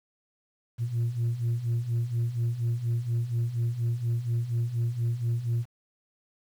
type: beating tone pair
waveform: sine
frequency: 114.8 / 119 Hz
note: A#2 / A#2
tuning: -26 / +36 cents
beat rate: 4.2 Hz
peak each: -29 / -25 dBFS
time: 0.78-5.66 s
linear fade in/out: 50 ms
effects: tanh soft clip ceiling -22 dBFS + 9-bit